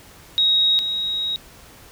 sine tone pair in turn, 3784 / 3797 Hz, A#7 / A#7, +25 / +31 cents, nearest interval unison, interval 6 cents, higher second, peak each -14 / -21 dBFS, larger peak first, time 0.38-0.79 / 0.79-1.36 s, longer second, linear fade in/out 0 ms, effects pink hiss -46 dBFS RMS until 1.91 s

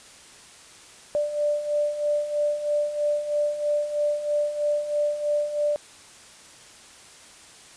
sine beating tone pair, 588 / 591.1 Hz, D5 / D5, +2 / +11 cents, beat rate 3.1 Hz, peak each -29 / -23 dBFS, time 1.15-5.76 s, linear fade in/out 0 ms, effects white hiss -48 dBFS RMS until 7.76 s + resampled to 22050 Hz

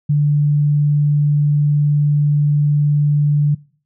sine tone, 146.83 Hz, D3, in tune, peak -11 dBFS, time 0.09-3.55 s, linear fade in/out 10 ms, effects noise-tail reverb RT60 0.5 s tail -24 dB re dry

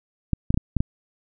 clicks, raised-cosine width 5 ms, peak -8 dBFS, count 6, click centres 0.333 / 0.505 / 0.543 / 0.575 / 0.767 / 0.805 s, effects none

